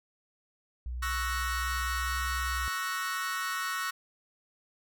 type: tone with pitch glide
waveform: sine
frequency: 61.2 to 63.32 Hz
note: B1 to B1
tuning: -15 to +44 cents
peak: -33 dBFS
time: 0.86-2.68 s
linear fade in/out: 0 ms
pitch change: +59 cents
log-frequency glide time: 1.26-2.28 s
type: chord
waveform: 40% pulse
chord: F# dominant seventh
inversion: second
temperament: equal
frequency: 1108.7 / 1318.5 / 1480 / 1864.7 Hz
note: C#6 / E6 / F#6 / A#6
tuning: 0 / 0 / 0 / 0 cents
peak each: -36 dBFS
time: 1.02-3.91 s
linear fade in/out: 10 ms
effects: none